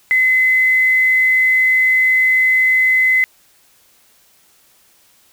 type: tone with quantisation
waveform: sine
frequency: 2037 Hz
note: C7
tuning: 47 cents flat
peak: -10 dBFS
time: 0.11-3.24 s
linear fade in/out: 0 ms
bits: 6
effects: white hiss -53 dBFS RMS until 5.32 s